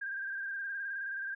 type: tone with vibrato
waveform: sine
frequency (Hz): 1594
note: G6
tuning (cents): +28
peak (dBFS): -35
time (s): 0.01-1.35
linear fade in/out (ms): 10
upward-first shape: square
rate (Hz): 19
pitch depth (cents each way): 35
effects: none